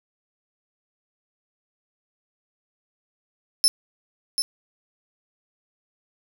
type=tone with echo; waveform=30% pulse; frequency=5274 Hz; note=E8; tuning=in tune; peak=-10 dBFS; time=3.64-3.68 s; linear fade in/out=0 ms; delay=740 ms; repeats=1; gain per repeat=-7 dB; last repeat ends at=4.42 s; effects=none